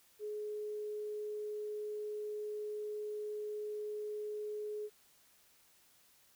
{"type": "tone", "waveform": "sine", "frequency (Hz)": 421.7, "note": "G#4", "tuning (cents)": 26, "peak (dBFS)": -38, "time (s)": [0.19, 4.9], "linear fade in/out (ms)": 50, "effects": ["white hiss -67 dBFS RMS until 6.35 s"]}